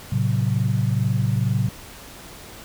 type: chord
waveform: sine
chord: F# diminished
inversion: first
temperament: just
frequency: 111 / 133.2 / 185 Hz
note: A2 / C3 / F#3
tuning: +16 / +31 / 0 cents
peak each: -21 / -22 / -26 dBFS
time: 0.12-1.69 s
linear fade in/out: 5 ms
effects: pink hiss -41 dBFS RMS until 2.64 s